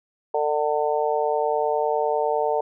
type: harmonic tone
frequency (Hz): 149.8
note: D3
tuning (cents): +35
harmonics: 3 / 4 / 5 / 6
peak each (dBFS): -24 / -25 / -26 / -27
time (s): 0.34-2.61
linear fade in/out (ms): 5
effects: none